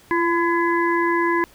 harmonic tone with a mistuned harmonic, 336.8 Hz, E4, 37 cents sharp, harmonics 1 / 3 / 5 / 6, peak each -20 / -21 / -25 / -28 dBFS, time 0.11-1.44 s, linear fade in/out 0 ms, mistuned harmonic 1, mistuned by +25 cents, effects pink hiss -51 dBFS RMS until 1.54 s

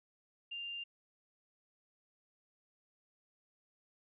sine tone, 2794 Hz, F7, in tune, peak -40 dBFS, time 0.51-0.84 s, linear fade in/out 10 ms, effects none

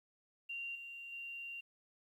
sine tone with level steps, 2769 Hz, F7, 15 cents flat, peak -40 / -46 / -43 dBFS, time 0.49-1.61 s, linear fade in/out 10 ms, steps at 0.75 / 1.12 s, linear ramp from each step 5 ms, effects 12-bit

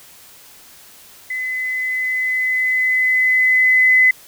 sine tone with level ramp, 2023 Hz, B6, 41 cents sharp, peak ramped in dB -21 to -8 dBFS, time 1.3-4.11 s, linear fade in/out 5 ms, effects white hiss -44 dBFS RMS until 4.27 s

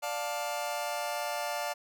sawtooth chord, D minor, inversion none, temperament just, 587.3 / 704.8 / 881 Hz, D5 / F5 / A5, 0 / +16 / +2 cents, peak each -32 / -32 / -33 dBFS, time 0.02-1.74 s, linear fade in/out 20 ms, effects none

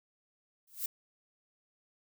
violet noise with exponential growth, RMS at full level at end -30 dBFS, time 0.67-0.86 s, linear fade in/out 5 ms, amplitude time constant 41 ms, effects none

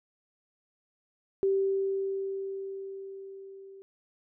sine tone with level ramp, 389.2 Hz, G4, 12 cents flat, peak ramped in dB -22 to -46 dBFS, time 1.43-3.82 s, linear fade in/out 0 ms, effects none

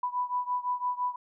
sine beating tone pair, 987.8 / 993.7 Hz, B5 / B5, 0 / +10 cents, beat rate 5.9 Hz, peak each -30 / -32 dBFS, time 0.03-1.16 s, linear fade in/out 5 ms, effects none

